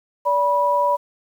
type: tone pair together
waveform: sine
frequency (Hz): 578 / 977.1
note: D5 / B5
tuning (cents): -28 / -19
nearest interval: major sixth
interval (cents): 909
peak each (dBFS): -20 / -17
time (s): 0.25-0.97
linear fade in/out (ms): 20
effects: 8-bit